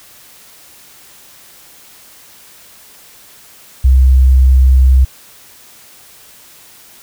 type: tone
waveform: sine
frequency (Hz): 65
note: C2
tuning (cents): -11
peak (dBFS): -4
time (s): 3.84-5.05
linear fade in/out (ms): 10
effects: white hiss -41 dBFS RMS until 7.02 s